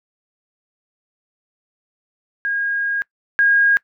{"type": "tone pair in turn", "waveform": "sine", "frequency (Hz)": [1630, 1630], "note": ["G#6", "G#6"], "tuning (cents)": [-33, -33], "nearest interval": "unison", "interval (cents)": 0, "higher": "neither", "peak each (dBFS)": [-18, -11], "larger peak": "second", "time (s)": [[2.45, 3.02], [3.39, 3.77]], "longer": "first", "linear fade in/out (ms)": 0, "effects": ["noise-tail reverb RT60 0.1 s tail -23 dB re dry"]}